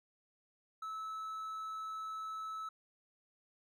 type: tone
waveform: triangle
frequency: 1303 Hz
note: E6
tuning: 20 cents flat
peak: -38 dBFS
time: 0.82-2.69 s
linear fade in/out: 5 ms
effects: none